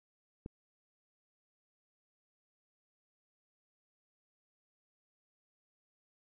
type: click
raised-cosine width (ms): 3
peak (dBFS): -29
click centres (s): 0.461
effects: none